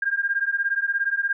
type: beating tone pair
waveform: sine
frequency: 1600 / 1617 Hz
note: G6 / G#6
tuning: +35 / -47 cents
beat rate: 17 Hz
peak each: -24 dBFS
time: 0.02-1.33 s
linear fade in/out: 5 ms
effects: none